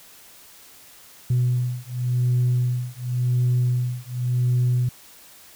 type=beating tone pair; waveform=sine; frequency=123.47 / 124.38 Hz; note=B2 / B2; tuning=0 / +13 cents; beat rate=0.91 Hz; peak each=-21 dBFS; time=1.3-4.89 s; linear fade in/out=5 ms; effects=tanh soft clip ceiling -14 dBFS + white hiss -48 dBFS RMS until 5.55 s